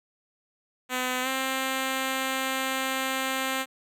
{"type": "tone with pitch glide", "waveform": "5% pulse", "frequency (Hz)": [253.4, 264.2], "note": ["B3", "C4"], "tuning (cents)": [45, 17], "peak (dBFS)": -15, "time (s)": [0.89, 3.66], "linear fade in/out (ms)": 50, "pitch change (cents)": 72, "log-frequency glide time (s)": [1.22, 1.28], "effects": []}